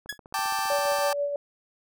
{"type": "click train", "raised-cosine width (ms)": 1, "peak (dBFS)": -32, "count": 15, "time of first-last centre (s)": [0.06, 0.987], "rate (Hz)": 15.1}
{"type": "tone with exponential decay", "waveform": "sawtooth", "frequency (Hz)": 1685, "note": "G#6", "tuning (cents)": 25, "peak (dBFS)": -23, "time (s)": [0.09, 0.18], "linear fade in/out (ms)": 5, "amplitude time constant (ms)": 19}
{"type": "chord", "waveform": "sawtooth", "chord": "G suspended second", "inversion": "none", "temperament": "just", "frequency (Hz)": [784, 882, 1176], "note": ["G5", "A5", "D6"], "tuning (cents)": [0, 4, 2], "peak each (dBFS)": -26, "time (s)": [0.34, 1.13], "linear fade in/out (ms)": 2}
{"type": "tone with tremolo", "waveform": "sine", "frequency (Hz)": 574, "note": "D5", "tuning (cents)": -40, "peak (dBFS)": -23, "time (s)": [0.7, 1.36], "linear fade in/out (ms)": 2, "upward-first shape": "sine", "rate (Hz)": 6.2, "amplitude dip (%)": 45}
{"effects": []}